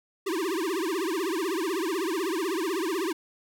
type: tone with vibrato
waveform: square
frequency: 354 Hz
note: F4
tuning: 23 cents sharp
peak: -27 dBFS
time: 0.26-3.13 s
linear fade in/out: 10 ms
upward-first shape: triangle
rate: 16 Hz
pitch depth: 270 cents each way
effects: none

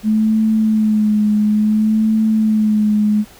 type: tone with vibrato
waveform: sine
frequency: 214.9 Hz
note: A3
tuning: 41 cents flat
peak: -11 dBFS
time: 0.03-3.25 s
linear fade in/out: 50 ms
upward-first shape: sine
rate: 0.58 Hz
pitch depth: 35 cents each way
effects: pink hiss -43 dBFS RMS until 3.39 s

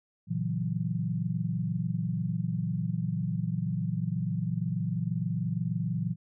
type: chord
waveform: sine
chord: F# dominant seventh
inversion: first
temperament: equal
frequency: 116.54 / 138.59 / 164.81 / 185 Hz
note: A#2 / C#3 / E3 / F#3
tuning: 0 / 0 / 0 / 0 cents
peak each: -33 / -37 / -31 / -34 dBFS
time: 0.27-6.16 s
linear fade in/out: 50 ms
effects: none

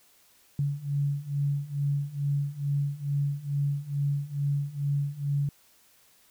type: beating tone pair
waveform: sine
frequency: 141.1 / 143.4 Hz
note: C#3 / D3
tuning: +31 / -41 cents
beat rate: 2.3 Hz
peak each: -30 / -28 dBFS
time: 0.59-5.49 s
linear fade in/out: 2 ms
effects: white hiss -61 dBFS RMS until 6.3 s

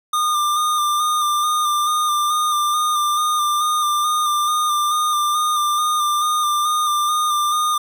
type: tone with vibrato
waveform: square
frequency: 1207 Hz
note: D6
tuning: 47 cents sharp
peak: -17 dBFS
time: 0.13-7.78 s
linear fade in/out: 5 ms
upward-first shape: square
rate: 2.3 Hz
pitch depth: 23 cents each way
effects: 9-bit

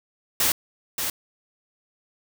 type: noise with echo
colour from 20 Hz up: white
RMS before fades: -21 dBFS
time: 0.4-0.52 s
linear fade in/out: 2 ms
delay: 580 ms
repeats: 1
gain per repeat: -6 dB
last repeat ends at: 1.1 s
effects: none

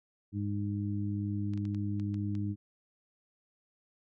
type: harmonic tone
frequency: 102.2 Hz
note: G#2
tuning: 27 cents flat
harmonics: 1 / 2 / 3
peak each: -33 / -36 / -38 dBFS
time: 0.32-2.56 s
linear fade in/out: 50 ms
type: clicks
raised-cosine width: 0.2 ms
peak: -35 dBFS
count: 7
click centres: 1.536 / 1.576 / 1.653 / 1.747 / 1.998 / 2.143 / 2.352 s
effects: none

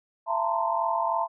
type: tone cluster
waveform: sine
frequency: 674 / 885 / 928 / 1035 Hz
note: E5 / A5 / A#5 / C6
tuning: +38 / +10 / -8 / -19 cents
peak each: -29 dBFS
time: 0.26-1.28 s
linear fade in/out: 50 ms
effects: none

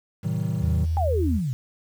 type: chord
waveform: triangle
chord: A diminished seventh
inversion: none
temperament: just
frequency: 110 / 132 / 158.4 / 190.08 Hz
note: A2 / C3 / Eb3 / Gb3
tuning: 0 / +16 / +31 / +47 cents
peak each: -26 / -29 / -25 / -29 dBFS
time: 0.23-0.86 s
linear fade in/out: 20 ms
type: tone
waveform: sine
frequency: 80.9 Hz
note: E2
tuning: 32 cents flat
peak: -21 dBFS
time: 0.6-1.41 s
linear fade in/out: 50 ms
type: exponential sweep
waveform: sine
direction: down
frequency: 834 to 117.8 Hz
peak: -23 dBFS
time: 0.97-1.53 s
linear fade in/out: 0 ms
effects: 8-bit

